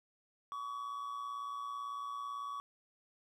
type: tone with amplitude modulation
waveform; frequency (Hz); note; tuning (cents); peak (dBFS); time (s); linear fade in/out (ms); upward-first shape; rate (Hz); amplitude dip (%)
triangle; 1132; C#6; +36; -35; 0.52-2.6; 0; sine; 118; 50
effects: none